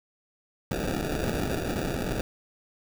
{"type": "noise with sample-and-hold", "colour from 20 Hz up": "white", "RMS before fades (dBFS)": -29, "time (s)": [0.71, 2.21], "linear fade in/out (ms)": 2, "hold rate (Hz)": 1050, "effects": []}